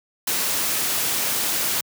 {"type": "noise", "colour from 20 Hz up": "white", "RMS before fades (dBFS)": -23, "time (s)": [0.27, 1.81], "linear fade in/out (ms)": 5, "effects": ["high-pass 100 Hz 12 dB/octave"]}